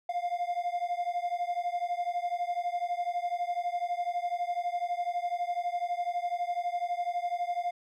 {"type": "beating tone pair", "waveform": "triangle", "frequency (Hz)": [698.5, 710.5], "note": ["F5", "F5"], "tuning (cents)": [0, 30], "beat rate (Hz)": 12, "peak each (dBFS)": [-30, -31], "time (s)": [0.09, 7.71], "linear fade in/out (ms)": 5, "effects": []}